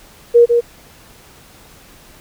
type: tone with echo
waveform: sine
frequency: 473.6 Hz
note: A#4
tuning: 27 cents sharp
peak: -4 dBFS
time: 0.34-0.46 s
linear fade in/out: 20 ms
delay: 150 ms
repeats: 1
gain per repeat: -5 dB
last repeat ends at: 0.61 s
effects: pink hiss -44 dBFS RMS until 2.2 s